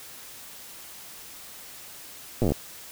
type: slowing click train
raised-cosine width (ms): 2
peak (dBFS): -11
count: 10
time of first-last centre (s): 2.42-2.52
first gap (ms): 8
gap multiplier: 1.08
effects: white hiss -44 dBFS RMS until 2.91 s